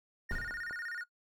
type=tone with vibrato; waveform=triangle; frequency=1629 Hz; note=G#6; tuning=34 cents flat; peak=-36 dBFS; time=0.29-1.04 s; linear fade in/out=10 ms; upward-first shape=square; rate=16 Hz; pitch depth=210 cents each way
type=noise with exponential decay; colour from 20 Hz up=brown; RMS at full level=-36 dBFS; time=0.31-0.82 s; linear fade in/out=1 ms; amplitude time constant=110 ms
type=click train; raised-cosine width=1 ms; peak=-33 dBFS; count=3; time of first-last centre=0.31-0.709 s; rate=5.01 Hz
effects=noise-tail reverb RT60 0.1 s tail -19 dB re dry